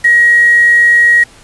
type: tone with quantisation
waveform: sine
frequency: 1896 Hz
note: A#6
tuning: 29 cents sharp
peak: -4 dBFS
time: 0.04-1.24 s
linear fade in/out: 10 ms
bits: 4
effects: pink hiss -40 dBFS RMS until 1.43 s + resampled to 24000 Hz